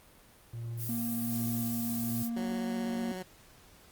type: tone with tremolo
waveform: triangle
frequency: 116.54 Hz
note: A#2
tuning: in tune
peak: -33 dBFS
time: 0.53-2.23 s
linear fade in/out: 5 ms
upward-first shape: sine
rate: 1.3 Hz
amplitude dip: 65%
type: noise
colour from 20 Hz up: violet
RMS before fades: -38 dBFS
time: 0.77-2.3 s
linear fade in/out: 50 ms
type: tone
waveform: triangle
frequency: 233.1 Hz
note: A#3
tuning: in tune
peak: -30 dBFS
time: 0.89-3.12 s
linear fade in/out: 2 ms
type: tone with vibrato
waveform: 15% pulse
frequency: 185 Hz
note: F#3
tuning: in tune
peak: -31 dBFS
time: 2.36-3.23 s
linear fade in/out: 10 ms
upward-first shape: triangle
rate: 16 Hz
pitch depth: 23 cents each way
effects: pink hiss -58 dBFS RMS until 3.91 s + Opus 32 kbps